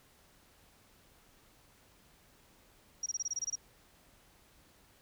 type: tone bursts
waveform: sine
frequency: 5690 Hz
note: F8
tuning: 31 cents sharp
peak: -32 dBFS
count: 10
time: 3.03-3.556 s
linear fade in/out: 5 ms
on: 31 ms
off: 24 ms
effects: pink hiss -64 dBFS RMS until 5.01 s